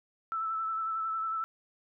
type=tone with vibrato; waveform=sine; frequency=1318.5 Hz; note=E6; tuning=in tune; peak=-30 dBFS; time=0.32-1.44 s; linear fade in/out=0 ms; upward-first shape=sine; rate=11 Hz; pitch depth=24 cents each way; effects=none